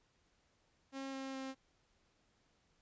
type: tone with pitch steps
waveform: sawtooth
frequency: 269.9 / 267.9 / 265.9 Hz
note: C#4 / C4 / C4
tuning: -46 / +41 / +28 cents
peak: -38 dBFS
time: 0.92-1.55 s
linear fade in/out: 50 ms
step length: 210 ms
effects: pink hiss -75 dBFS RMS until 2.81 s + resampled to 16000 Hz

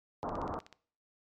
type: low-pass noise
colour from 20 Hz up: white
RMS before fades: -37 dBFS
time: 0.23-0.59 s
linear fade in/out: 0 ms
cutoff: 1200 Hz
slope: 48 dB/octave
type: click train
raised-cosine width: 0.2 ms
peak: -33 dBFS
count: 9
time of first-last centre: 0.23-0.727 s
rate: 16.1 Hz
effects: noise-tail reverb RT60 0.5 s tail -21 dB re dry + MP3 96 kbps

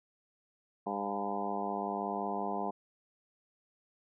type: harmonic tone with a mistuned harmonic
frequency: 100.9 Hz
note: G#2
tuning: 49 cents flat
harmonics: 2 / 3 / 4 / 5 / 6 / 7 / 8 / 9 / 10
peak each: -40 / -44 / -41 / -45 / -45 / -38 / -40 / -42 / -43 dBFS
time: 0.86-2.71 s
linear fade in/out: 10 ms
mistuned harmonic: 8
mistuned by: +33 cents
effects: none

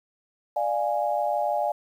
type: chord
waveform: sine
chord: D diminished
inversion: none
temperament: equal with one note detuned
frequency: 592.1 / 698.5 / 830.6 Hz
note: D5 / F5 / Ab5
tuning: +14 / 0 / 0 cents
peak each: -27 dBFS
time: 0.56-1.72 s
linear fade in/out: 5 ms
effects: 9-bit

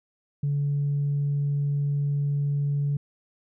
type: tone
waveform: sine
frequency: 143.2 Hz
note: D3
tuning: 43 cents flat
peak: -21 dBFS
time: 0.43-2.97 s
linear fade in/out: 5 ms
effects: tanh soft clip ceiling -19 dBFS

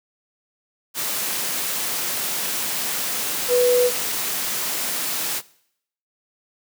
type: tone in noise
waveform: sine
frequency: 492.5 Hz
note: B4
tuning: 5 cents flat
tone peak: -14 dBFS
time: 3.48-3.91 s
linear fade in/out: 50 ms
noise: white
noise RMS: -25 dBFS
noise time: 0.94-5.42 s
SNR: +8 dB
effects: noise-tail reverb RT60 0.7 s tail -21 dB re dry + high-pass 150 Hz 12 dB/octave

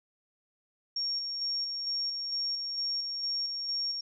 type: tone with tremolo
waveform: sine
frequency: 5540 Hz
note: F8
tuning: 15 cents flat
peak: -29 dBFS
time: 0.96-4.01 s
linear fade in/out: 5 ms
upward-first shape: square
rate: 2.2 Hz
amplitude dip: 35%
effects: none

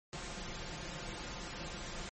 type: noise with comb filter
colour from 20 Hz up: pink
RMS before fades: -43 dBFS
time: 0.13-2.09 s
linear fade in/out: 0 ms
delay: 5.7 ms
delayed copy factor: +0.55
effects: MP3 32 kbps

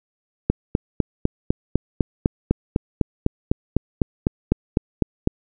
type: click train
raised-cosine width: 3 ms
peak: -3 dBFS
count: 20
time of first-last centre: 0.5-5.274 s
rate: 3.98 Hz
effects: none

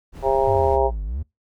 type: noise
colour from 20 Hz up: brown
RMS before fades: -34 dBFS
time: 0.12-0.79 s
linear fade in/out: 50 ms
type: harmonic tone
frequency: 134.2 Hz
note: C3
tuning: 44 cents sharp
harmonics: 3 / 4 / 5 / 6 / 7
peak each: -21 / -22 / -23 / -24 / -24 dBFS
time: 0.22-0.91 s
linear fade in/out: 50 ms
type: exponential two-way sweep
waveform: triangle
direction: down then up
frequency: 105.8 to 48.03 to 82.2 Hz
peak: -22 dBFS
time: 0.47-1.23 s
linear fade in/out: 10 ms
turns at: 1.04 s
effects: noise-tail reverb RT60 0.2 s tail -24 dB re dry

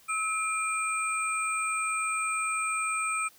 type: tone cluster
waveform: sine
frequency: 1295 / 2394 / 8200 Hz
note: E6 / D7 / C9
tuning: -31 / +33 / -36 cents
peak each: -30 / -31 / -35 dBFS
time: 0.08-3.29 s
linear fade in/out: 20 ms
effects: white hiss -58 dBFS RMS until 3.38 s

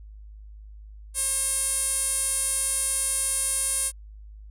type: tone with band-pass filter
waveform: sawtooth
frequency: 537 Hz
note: C5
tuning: 45 cents sharp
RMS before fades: -26 dBFS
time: 1.14-3.92 s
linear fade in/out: 50 ms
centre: 9500 Hz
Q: 7.6
effects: added 52 Hz sine -41 dBFS peak until 4.5 s

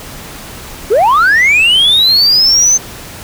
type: linear sweep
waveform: sine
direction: up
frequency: 364.9 to 6272 Hz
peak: -3 dBFS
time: 0.9-2.78 s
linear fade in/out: 20 ms
effects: tanh soft clip ceiling -4 dBFS + pink hiss -29 dBFS RMS until 3.23 s

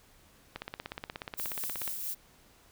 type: click train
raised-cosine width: 0.3 ms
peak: -21 dBFS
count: 23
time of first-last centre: 0.56-1.877 s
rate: 16.7 Hz
type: noise with tremolo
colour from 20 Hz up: violet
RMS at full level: -35 dBFS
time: 1.37-2.15 s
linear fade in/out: 20 ms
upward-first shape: triangle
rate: 4.5 Hz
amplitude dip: 40%
effects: pink hiss -61 dBFS RMS until 2.71 s

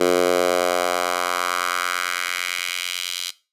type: tone with high-pass filter sweep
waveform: 10% pulse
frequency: 89 Hz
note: F2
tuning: 33 cents sharp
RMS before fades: -22 dBFS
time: 0-3.31 s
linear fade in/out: 10 ms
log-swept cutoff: 390 to 3600 Hz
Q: 1.9
effects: noise-tail reverb RT60 0.3 s tail -18 dB re dry + resampled to 32000 Hz

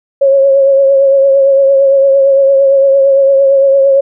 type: tone with vibrato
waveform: sine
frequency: 547 Hz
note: C#5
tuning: 23 cents flat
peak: -4 dBFS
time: 0.21-4.01 s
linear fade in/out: 10 ms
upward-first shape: triangle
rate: 8.8 Hz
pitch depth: 36 cents each way
effects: none

